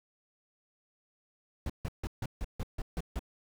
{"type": "noise bursts", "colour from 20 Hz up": "brown", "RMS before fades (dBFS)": -34, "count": 9, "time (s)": [1.66, 3.193], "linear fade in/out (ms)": 2, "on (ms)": 37, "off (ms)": 150, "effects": []}